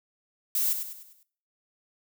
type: noise with echo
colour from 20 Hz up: violet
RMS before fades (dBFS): -26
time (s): 0.55-0.73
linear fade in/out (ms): 2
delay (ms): 100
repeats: 5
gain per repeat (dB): -7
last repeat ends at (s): 1.23
effects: noise-tail reverb RT60 0.5 s tail -19 dB re dry